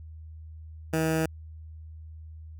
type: tone with notch filter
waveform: 15% pulse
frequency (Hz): 160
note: D#3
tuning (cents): +49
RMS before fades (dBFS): -26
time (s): 0.93-1.26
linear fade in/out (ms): 5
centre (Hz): 3900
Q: 1.9
effects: added 79 Hz sine -41 dBFS peak until 2.59 s